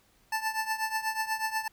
25% pulse tone with tremolo, 880 Hz, A5, in tune, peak -22 dBFS, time 0.32-1.68 s, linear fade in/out 5 ms, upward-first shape triangle, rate 8.2 Hz, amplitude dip 85%, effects pink hiss -65 dBFS RMS until 1.72 s

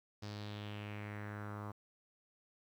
sawtooth tone with low-pass filter sweep, 104 Hz, G#2, 3 cents sharp, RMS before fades -45 dBFS, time 0.22-1.72 s, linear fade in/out 10 ms, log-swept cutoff 5100 to 1100 Hz, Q 3.3, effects 11-bit

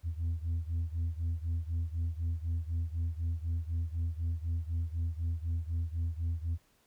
sine beating tone pair, 81.9 / 85.9 Hz, E2 / F2, -11 / -28 cents, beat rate 4 Hz, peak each -31 / -33 dBFS, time 0.03-6.58 s, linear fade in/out 50 ms, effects tanh soft clip ceiling -28 dBFS + pink hiss -69 dBFS RMS until 6.86 s

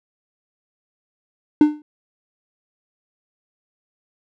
triangle tone with exponential decay, 300 Hz, D4, 37 cents sharp, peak -3 dBFS, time 1.61-1.82 s, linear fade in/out 2 ms, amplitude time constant 44 ms, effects none

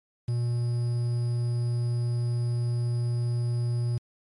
triangle tone with quantisation, 120 Hz, B2, 49 cents flat, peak -22 dBFS, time 0.28-3.98 s, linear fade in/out 5 ms, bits 8, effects MP3 48 kbps

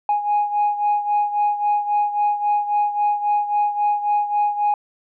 sine beating tone pair, 828 / 831.7 Hz, G#5 / G#5, -5 / +2 cents, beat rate 3.7 Hz, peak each -17 / -22 dBFS, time 0.09-4.74 s, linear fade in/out 2 ms, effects tanh soft clip ceiling -12 dBFS

